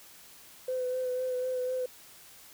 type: tone with vibrato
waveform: sine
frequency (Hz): 507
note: B4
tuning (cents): +45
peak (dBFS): -28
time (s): 0.68-1.86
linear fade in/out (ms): 5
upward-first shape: sine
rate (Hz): 4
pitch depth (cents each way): 22
effects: tanh soft clip ceiling -24 dBFS + white hiss -53 dBFS RMS until 2.53 s